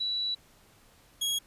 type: tone pair in turn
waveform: sine / sawtooth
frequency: 3935 / 3309 Hz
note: B7 / G#7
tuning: -7 / -7 cents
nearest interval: minor third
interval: 300 cents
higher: first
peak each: -28 / -24 dBFS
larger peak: second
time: 0-0.35 / 1.21-1.39 s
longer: first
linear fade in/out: 10 ms
effects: pink hiss -60 dBFS RMS until 1.46 s + resampled to 32000 Hz